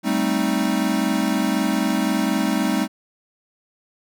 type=chord; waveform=square; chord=A half-diminished seventh; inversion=third; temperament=equal; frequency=196 / 220 / 261.6 / 311.1 Hz; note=G3 / A3 / C4 / Eb4; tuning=0 / 0 / 0 / 0 cents; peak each=-25 dBFS; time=0.03-2.88 s; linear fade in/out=50 ms; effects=none